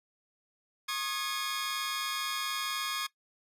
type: tone cluster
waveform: 15% pulse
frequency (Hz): 1085 / 1229 / 1677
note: C#6 / D#6 / G#6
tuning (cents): -37 / -22 / +16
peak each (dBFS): -30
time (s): 0.88-3.07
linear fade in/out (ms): 10
effects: noise-tail reverb RT60 0.1 s tail -18 dB re dry + resampled to 32000 Hz